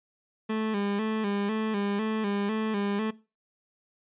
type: tone with vibrato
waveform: 30% pulse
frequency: 210 Hz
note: G#3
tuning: 19 cents sharp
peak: -24 dBFS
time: 0.49-3.11 s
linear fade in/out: 10 ms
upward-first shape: square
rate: 2 Hz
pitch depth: 70 cents each way
effects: noise-tail reverb RT60 0.3 s tail -19 dB re dry + resampled to 8000 Hz